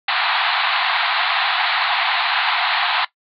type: band-pass noise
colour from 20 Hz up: pink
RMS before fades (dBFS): -19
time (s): 0.08-3.05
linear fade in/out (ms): 5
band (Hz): 710 to 4300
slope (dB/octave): 96
effects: noise-tail reverb RT60 0.1 s tail -17 dB re dry